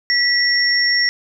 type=tone pair together; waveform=sine; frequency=1951 / 5505 Hz; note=B6 / F8; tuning=-22 / -26 cents; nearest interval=octave + tritone; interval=1796 cents; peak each=-16 dBFS; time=0.1-1.09 s; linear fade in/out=0 ms; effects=none